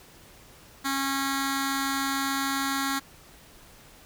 10% pulse tone with notch filter, 273.2 Hz, C#4, 25 cents flat, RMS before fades -28 dBFS, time 0.84-3 s, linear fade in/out 20 ms, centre 550 Hz, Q 0.7, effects pink hiss -52 dBFS RMS until 4.05 s

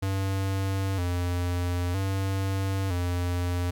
square tone with vibrato, 92.5 Hz, F#2, in tune, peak -26 dBFS, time 0.02-3.71 s, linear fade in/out 10 ms, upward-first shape square, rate 0.52 Hz, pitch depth 78 cents each way, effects 11-bit

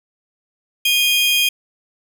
40% pulse tone pair together, 2468 / 3222 Hz, D#7 / G7, -15 / +47 cents, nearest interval perfect fourth, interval 462 cents, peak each -17 / -15 dBFS, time 0.85-1.49 s, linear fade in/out 5 ms, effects none

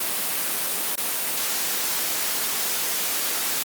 white noise with dropouts, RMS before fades -25 dBFS, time 0-3.63 s, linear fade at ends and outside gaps 5 ms, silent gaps 0.957-0.976 s, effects high-pass 200 Hz 12 dB/octave + Opus 32 kbps

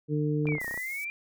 harmonic tone, 150 Hz, D3, 37 cents sharp, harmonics 1 / 2 / 3, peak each -27 / -30 / -32 dBFS, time 0.08-0.59 s, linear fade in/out 50 ms
clicks, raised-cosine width 1 ms, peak -27 dBFS, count 11, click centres 0.456 / 0.488 / 0.522 / 0.552 / 0.583 / 0.615 / 0.645 / 0.68 / 0.711 / 0.742 / 0.776 s
sine linear two-way sweep, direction down then up, 2400 to 1824 to 2400 Hz, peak -32 dBFS, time 0.47-1.1 s, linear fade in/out 0 ms, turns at 0.68 s
white high-pass noise, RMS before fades -46 dBFS, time 0.6-1.05 s, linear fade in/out 10 ms, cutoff 5400 Hz, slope 24 dB/octave
effects none

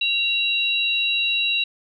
sine tone pair together, 2757 / 3899 Hz, F7 / B7, -23 / -23 cents, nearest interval tritone, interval 600 cents, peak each -21 / -22 dBFS, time 0.01-1.64 s, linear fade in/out 5 ms, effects none

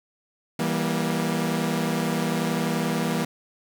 sawtooth chord, E diminished, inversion none, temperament equal with one note detuned, 164.81 / 196 / 237 Hz, E3 / G3 / Bb3, 0 / 0 / +29 cents, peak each -23 / -25 / -23 dBFS, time 0.59-3.25 s, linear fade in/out 5 ms, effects 8-bit

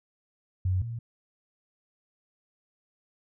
sine tone pair in turn, 92.5 / 116.54 Hz, F#2 / A#2, 0 / 0 cents, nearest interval major third, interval 400 cents, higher second, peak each -23 / -32 dBFS, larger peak first, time 0.65-0.82 / 0.82-0.99 s, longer neither, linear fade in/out 5 ms, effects none

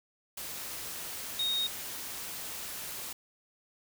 sine tone in noise, 3729 Hz, A#7, in tune, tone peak -28 dBFS, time 1.39-1.67 s, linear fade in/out 5 ms, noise white, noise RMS -40 dBFS, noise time 0.37-3.13 s, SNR +9 dB, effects none

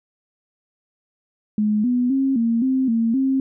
sine tone with pitch steps, 211.5 / 246.8 / 269.1 / 230.4 / 262.1 / 228.2 / 266.8 Hz, G#3 / B3 / C4 / A#3 / C4 / A#3 / C4, +32 / -1 / +49 / -20 / +3 / -37 / +34 cents, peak -16 dBFS, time 1.58-3.4 s, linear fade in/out 2 ms, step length 260 ms, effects none

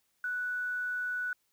sine tone with quantisation, 1480 Hz, F#6, in tune, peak -31 dBFS, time 0.24-1.33 s, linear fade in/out 2 ms, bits 10, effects white hiss -75 dBFS RMS until 1.52 s

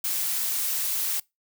blue noise, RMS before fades -27 dBFS, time 0.04-1.2 s, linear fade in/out 5 ms, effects noise-tail reverb RT60 0.2 s tail -24 dB re dry

